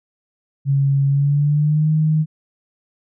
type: tone with pitch glide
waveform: sine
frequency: 138.59 to 155.56 Hz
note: C#3 to D#3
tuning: 0 to 0 cents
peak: -13 dBFS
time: 0.65-2.26 s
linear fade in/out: 50 ms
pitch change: +200 cents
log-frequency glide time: 1.07-1.91 s
effects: none